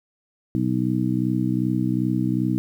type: harmonic tone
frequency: 62.6 Hz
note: B1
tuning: 24 cents sharp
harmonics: 2 / 3 / 4 / 5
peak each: -25 / -25 / -25 / -25 dBFS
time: 0.55-2.58 s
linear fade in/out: 0 ms
effects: 9-bit